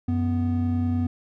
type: tone pair together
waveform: triangle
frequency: 92.4 / 247.1 Hz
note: F#2 / B3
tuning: -2 / +1 cents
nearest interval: octave + perfect fourth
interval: 1703 cents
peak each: -22 dBFS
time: 0.08-1.07 s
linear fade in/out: 5 ms
effects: none